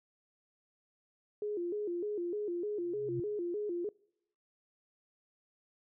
sine tone with vibrato, 381.2 Hz, G4, 48 cents flat, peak -33 dBFS, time 1.42-3.89 s, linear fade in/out 2 ms, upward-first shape square, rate 3.3 Hz, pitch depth 160 cents each way
sine tone with exponential growth, 130.3 Hz, C3, 7 cents flat, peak -34 dBFS, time 2.78-3.2 s, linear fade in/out 2 ms, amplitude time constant 91 ms
effects noise-tail reverb RT60 0.8 s tail -26 dB re dry

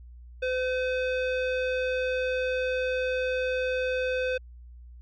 square tone with low-pass filter, 510 Hz, C5, 44 cents flat, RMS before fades -28 dBFS, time 0.42-4.38 s, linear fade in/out 10 ms, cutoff 2800 Hz, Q 1.7, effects added 60 Hz sine -44 dBFS peak until 5.01 s

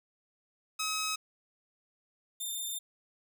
10% pulse tone pair in turn, 1275 / 3606 Hz, D#6 / A7, +42 / +42 cents, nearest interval octave + tritone, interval 1800 cents, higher second, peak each -23 / -27 dBFS, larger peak first, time 0.79-1.16 / 2.4-2.79 s, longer second, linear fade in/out 10 ms, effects none

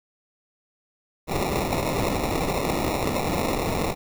white noise with sample-and-hold, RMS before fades -25 dBFS, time 1.27-3.95 s, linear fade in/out 50 ms, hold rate 1575 Hz, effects none

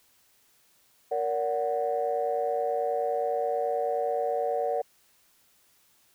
sine chord, Bb augmented, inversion none, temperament equal with one note detuned, 466.2 / 575.6 / 740 Hz, Bb4 / D5 / F#5, 0 / -35 / 0 cents, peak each -29 dBFS, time 1.11-4.82 s, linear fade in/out 10 ms, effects tanh soft clip ceiling -17 dBFS + white hiss -64 dBFS RMS until 6.14 s

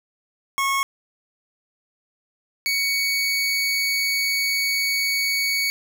25% pulse tone pair in turn, 1095 / 2236 Hz, C#6 / C#7, -22 / +14 cents, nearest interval octave, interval 1236 cents, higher second, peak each -16 dBFS, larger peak neither, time 0.58-0.83 / 2.66-5.7 s, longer second, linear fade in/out 0 ms, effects none

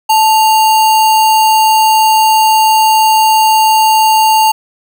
sine tone with sample-and-hold, 877 Hz, A5, 6 cents flat, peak -5 dBFS, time 0.09-4.52 s, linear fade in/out 10 ms, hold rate 3675 Hz, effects none

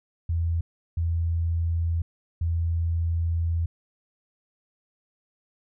sine tone bursts at uneven times, 83.6 Hz, E2, 25 cents sharp, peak -22 dBFS, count 3, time 0.29-0.61 / 0.97-2.02 / 2.41-3.66 s, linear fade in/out 5 ms, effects none

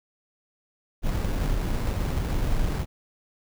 brown noise with sample-and-hold, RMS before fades -25 dBFS, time 1.02-2.86 s, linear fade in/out 50 ms, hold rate 3150 Hz, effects none

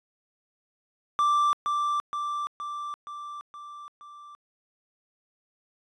triangle tone with echo, 1174.7 Hz, D6, in tune, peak -18 dBFS, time 1.19-1.53 s, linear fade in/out 0 ms, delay 470 ms, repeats 6, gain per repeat -4 dB, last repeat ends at 4.35 s, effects resampled to 24000 Hz

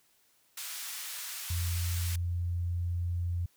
white band-pass noise, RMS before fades -40 dBFS, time 0.57-2.16 s, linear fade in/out 5 ms, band 1300 to 15000 Hz, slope 12 dB/octave
sine tone with pitch glide, 86.6 to 87.15 Hz, F2 to F2, -14 to -3 cents, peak -29 dBFS, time 1.5-3.46 s, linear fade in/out 5 ms, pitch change +11 cents, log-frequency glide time 2.17-2.22 s
effects white hiss -68 dBFS RMS until 3.56 s

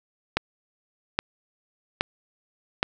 click train, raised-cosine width 0.3 ms, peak -5 dBFS, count 4, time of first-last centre 0.37-2.829 s, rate 1.22 Hz, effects none

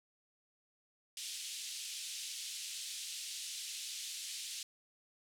pink band-pass noise, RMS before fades -44 dBFS, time 1.17-4.63 s, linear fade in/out 2 ms, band 3000 to 10000 Hz, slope 24 dB/octave, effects none

